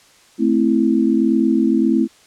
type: chord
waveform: sine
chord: A minor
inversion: none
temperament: equal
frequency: 220 / 261.6 / 329.6 Hz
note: A3 / C4 / E4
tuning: 0 / 0 / 0 cents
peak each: -17 dBFS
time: 0.38-2.08 s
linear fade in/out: 50 ms
effects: white hiss -50 dBFS RMS until 2.26 s + low-pass 8000 Hz 12 dB/octave